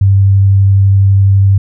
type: tone with vibrato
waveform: sine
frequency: 98 Hz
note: G2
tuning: in tune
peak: -4 dBFS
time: 0.01-1.58 s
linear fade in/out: 5 ms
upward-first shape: sine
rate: 12 Hz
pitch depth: 8 cents each way
effects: none